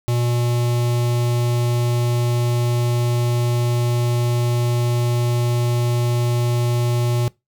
square tone with notch filter, 120.4 Hz, B2, 44 cents flat, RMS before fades -19 dBFS, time 0.08-7.28 s, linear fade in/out 0 ms, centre 1600 Hz, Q 1.7, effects noise-tail reverb RT60 0.2 s tail -22 dB re dry

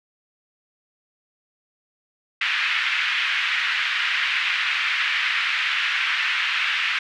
white band-pass noise, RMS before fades -23 dBFS, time 2.41-6.99 s, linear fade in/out 5 ms, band 1500 to 2800 Hz, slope 24 dB/octave, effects none

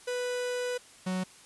45% pulse tone pair in turn, 494.3 / 185.15 Hz, B4 / F#3, +1 / +1 cents, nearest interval octave + perfect fourth, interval 1700 cents, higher first, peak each -30 / -29 dBFS, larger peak second, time 0.07-0.78 / 1.06-1.24 s, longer first, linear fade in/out 10 ms, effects white hiss -54 dBFS RMS until 1.45 s + resampled to 24000 Hz

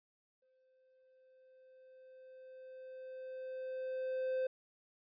triangle tone with exponential growth, 518 Hz, C5, 17 cents flat, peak -30 dBFS, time 0.42-4.47 s, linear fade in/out 5 ms, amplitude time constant 880 ms, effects resampled to 11025 Hz

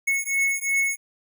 square beating tone pair, 2195 / 2197.8 Hz, C#7 / C#7, -18 / -15 cents, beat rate 2.8 Hz, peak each -25 dBFS, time 0.07-0.97 s, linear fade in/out 10 ms, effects none

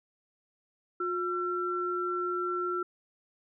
sine tone pair together, 358.2 / 1351.3 Hz, F4 / E6, +44 / +43 cents, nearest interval octave + major seventh, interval 2299 cents, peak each -32 / -31 dBFS, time 1-2.83 s, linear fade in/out 5 ms, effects none

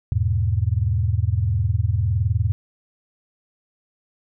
sine chord, E major, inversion none, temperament equal, 82.41 / 103.83 / 123.47 Hz, E2 / G#2 / B2, 0 / 0 / 0 cents, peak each -22 / -20 / -25 dBFS, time 0.12-2.52 s, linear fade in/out 0 ms, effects none

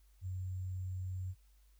sine tone with sample-and-hold, 92.5 Hz, F#2, in tune, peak -37 dBFS, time 0.21-1.35 s, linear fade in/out 50 ms, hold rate 7350 Hz, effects added 50 Hz sine -62 dBFS peak until 1.79 s + white hiss -75 dBFS RMS until 1.79 s

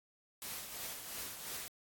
white noise with tremolo, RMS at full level -42 dBFS, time 0.42-1.68 s, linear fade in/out 0 ms, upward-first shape triangle, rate 2.9 Hz, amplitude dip 55%, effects AAC 64 kbps

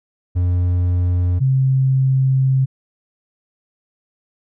triangle / sine tone pair in turn, 88.9 / 132.59 Hz, F2 / C3, +31 / +23 cents, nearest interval perfect fifth, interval 692 cents, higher second, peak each -12 dBFS, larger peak neither, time 0.35-1.4 / 1.4-2.66 s, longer second, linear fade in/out 20 ms, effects none

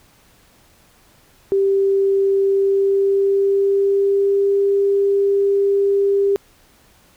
sine tone with pitch glide, 392 to 397.9 Hz, G4 to G4, 0 to +26 cents, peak -13 dBFS, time 1.52-6.36 s, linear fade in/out 0 ms, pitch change +26 cents, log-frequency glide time 2.42-4.56 s, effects pink hiss -53 dBFS RMS until 7.16 s

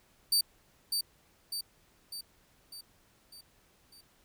sawtooth tone with echo, 4619 Hz, D8, 30 cents flat, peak -21 dBFS, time 0.32-0.41 s, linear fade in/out 5 ms, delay 600 ms, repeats 6, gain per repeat -5 dB, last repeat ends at 4.01 s, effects pink hiss -66 dBFS RMS until 4.24 s

